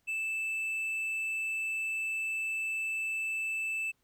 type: tone with hard clipping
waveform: triangle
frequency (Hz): 2637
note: E7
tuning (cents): 0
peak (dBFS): -32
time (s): 0.07-3.92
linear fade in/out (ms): 20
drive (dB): 6
effects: pink hiss -75 dBFS RMS until 4.03 s